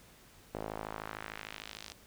sawtooth tone with band-pass filter sweep, 53.3 Hz, G#1, 46 cents sharp, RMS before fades -44 dBFS, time 0.54-1.93 s, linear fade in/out 0 ms, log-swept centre 550 to 5100 Hz, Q 1.3, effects pink hiss -59 dBFS RMS until 2.06 s

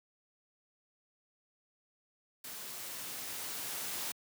white noise with level ramp, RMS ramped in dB -45 to -38 dBFS, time 2.44-4.12 s, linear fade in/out 5 ms, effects high-pass 100 Hz 12 dB/octave

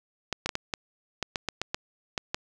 clicks, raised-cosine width 0.2 ms, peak -11 dBFS, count 12, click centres 0.327 / 0.46 / 0.492 / 0.554 / 0.738 / 1.227 / 1.358 / 1.487 / 1.616 / 1.745 / 2.178 / 2.345 s, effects none

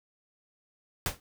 pink noise with exponential decay, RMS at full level -25 dBFS, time 1.06-1.2 s, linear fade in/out 1 ms, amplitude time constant 29 ms, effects none

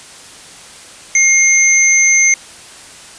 sine tone pair together, 2139 / 6213 Hz, C7 / G8, +38 / -16 cents, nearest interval octave + tritone, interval 1846 cents, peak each -10 dBFS, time 1.15-2.34 s, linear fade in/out 2 ms, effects white hiss -36 dBFS RMS until 3.18 s + resampled to 22050 Hz

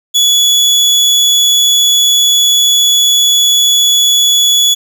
30% pulse tone, 3407 Hz, G#7, 44 cents sharp, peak -4 dBFS, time 0.14-4.75 s, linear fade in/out 20 ms, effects none

